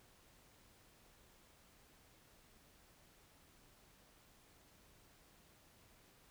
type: silence
effects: pink hiss -67 dBFS RMS until 6.3 s